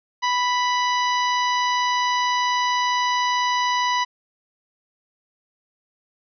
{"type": "harmonic tone", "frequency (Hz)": 987.8, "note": "B5", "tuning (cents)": 0, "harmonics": [1, 2, 3, 4, 5, 6], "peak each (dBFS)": [-20, -26, -30, -32, -34, -36], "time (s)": [0.22, 4.05], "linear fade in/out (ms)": 20, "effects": []}